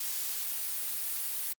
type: noise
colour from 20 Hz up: blue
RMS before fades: -34 dBFS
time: 0-1.53 s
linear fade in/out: 5 ms
effects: Opus 48 kbps